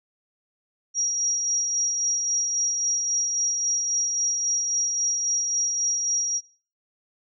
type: tone with tremolo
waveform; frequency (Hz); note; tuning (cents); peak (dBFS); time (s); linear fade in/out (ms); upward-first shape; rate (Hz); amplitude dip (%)
sine; 5690; F8; +31; -21; 0.94-6.41; 50; sine; 3.7; 35
effects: noise-tail reverb RT60 0.4 s tail -19 dB re dry